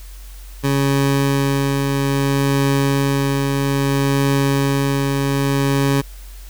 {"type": "tone with tremolo", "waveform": "20% pulse", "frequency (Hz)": 138.59, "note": "C#3", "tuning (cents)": 0, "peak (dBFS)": -9, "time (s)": [0.63, 6.02], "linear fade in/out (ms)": 20, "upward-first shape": "triangle", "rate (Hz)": 0.61, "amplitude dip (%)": 30, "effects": ["added 46 Hz sine -33 dBFS peak until 6.49 s", "white hiss -45 dBFS RMS until 6.49 s"]}